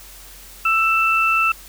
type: tone pair together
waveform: sine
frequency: 1324 / 2661 Hz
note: E6 / E7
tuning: +7 / +16 cents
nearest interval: octave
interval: 1209 cents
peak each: -17 dBFS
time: 0.65-1.52 s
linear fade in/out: 5 ms
effects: added 45 Hz sine -44 dBFS peak until 1.68 s + white hiss -42 dBFS RMS until 1.68 s